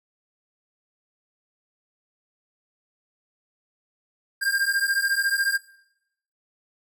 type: beating tone pair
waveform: square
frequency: 1595 / 1609 Hz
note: G6 / G6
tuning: +30 / +45 cents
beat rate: 14 Hz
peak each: -25 dBFS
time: 4.41-5.58 s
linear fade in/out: 20 ms
effects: noise-tail reverb RT60 0.8 s tail -20 dB re dry